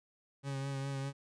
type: tone with vibrato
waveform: 40% pulse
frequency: 137.2 Hz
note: C#3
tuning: 17 cents flat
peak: -35 dBFS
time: 0.43-1.13 s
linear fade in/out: 50 ms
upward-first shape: triangle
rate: 4.9 Hz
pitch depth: 30 cents each way
effects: resampled to 22050 Hz